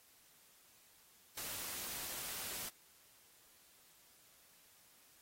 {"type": "noise", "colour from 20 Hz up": "white", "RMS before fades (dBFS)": -44, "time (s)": [1.37, 2.69], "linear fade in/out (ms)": 5, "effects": ["white hiss -66 dBFS RMS until 5.21 s", "AAC 48 kbps"]}